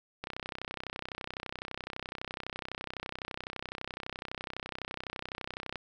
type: click train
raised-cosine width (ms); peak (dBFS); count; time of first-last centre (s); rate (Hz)
0.3; -21; 177; 0.24-5.757; 31.9
effects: none